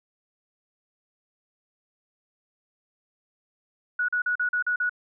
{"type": "tone bursts", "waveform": "sine", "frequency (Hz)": 1464, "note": "F#6", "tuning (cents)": -19, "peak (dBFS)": -22, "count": 7, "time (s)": [3.99, 4.895], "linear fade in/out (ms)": 5, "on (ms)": 95, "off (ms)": 40, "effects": []}